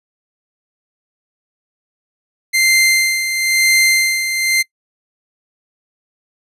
sawtooth tone with tremolo, 2087 Hz, C7, 5 cents flat, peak -6 dBFS, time 2.53-4.63 s, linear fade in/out 20 ms, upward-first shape sine, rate 1 Hz, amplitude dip 60%, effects noise-tail reverb RT60 0.1 s tail -22 dB re dry + resampled to 32000 Hz

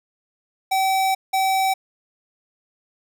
square tone bursts at uneven times, 767 Hz, G5, 38 cents flat, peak -18 dBFS, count 2, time 0.71-1.15 / 1.33-1.74 s, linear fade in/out 10 ms, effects none

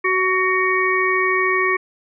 harmonic tone with a mistuned harmonic, 373.9 Hz, F#4, 18 cents sharp, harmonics 1 / 3 / 5 / 6, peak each -21 / -21 / -21 / -21 dBFS, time 0.04-1.77 s, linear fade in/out 10 ms, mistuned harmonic 5, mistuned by -17 cents, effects none

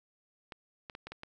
clicks, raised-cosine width 0.3 ms, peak -27 dBFS, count 6, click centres 0.522 / 0.898 / 0.951 / 1.07 / 1.12 / 1.234 s, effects none

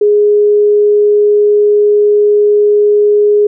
sine tone, 415.5 Hz, G#4, 1 cent sharp, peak -5 dBFS, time 0.01-3.47 s, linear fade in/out 5 ms, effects none

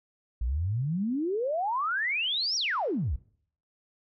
sine exponential two-way sweep, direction up then down, 54 to 5740 to 54 Hz, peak -26 dBFS, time 0.41-3.16 s, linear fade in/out 5 ms, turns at 2.56 s, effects noise-tail reverb RT60 0.6 s tail -22 dB re dry

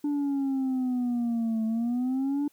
sine exponential two-way sweep, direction down then up, 293.7 to 220 to 293.7 Hz, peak -22 dBFS, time 0.04-2.48 s, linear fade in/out 5 ms, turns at 1.65 s, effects tanh soft clip ceiling -24 dBFS + white hiss -65 dBFS RMS until 2.52 s

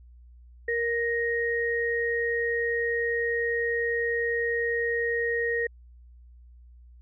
sine tone pair together, 467.5 / 1870 Hz, A#4 / A#6, +5 / +5 cents, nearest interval 2 octaves, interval 2400 cents, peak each -27 dBFS, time 0.68-5.67 s, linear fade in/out 5 ms, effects added 60 Hz sine -48 dBFS peak until 7.01 s

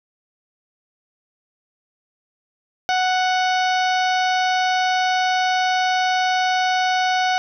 harmonic tone, 740 Hz, F#5, in tune, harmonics 1 / 2 / 3 / 4 / 5 / 6 / 7 / 8, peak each -18 / -24 / -28 / -30 / -32 / -34 / -35 / -36 dBFS, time 2.89-7.38 s, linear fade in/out 0 ms, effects none

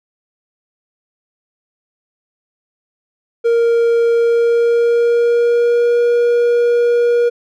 triangle tone with pitch glide, 466.2 to 476.8 Hz, A#4 to A#4, 0 to +39 cents, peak -8 dBFS, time 3.44-7.3 s, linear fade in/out 20 ms, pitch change +39 cents, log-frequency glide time 4.14-6 s, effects none

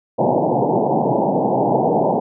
white band-pass noise, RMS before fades -17 dBFS, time 0.18-2.2 s, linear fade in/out 10 ms, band 120 to 900 Hz, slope 96 dB/octave, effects none

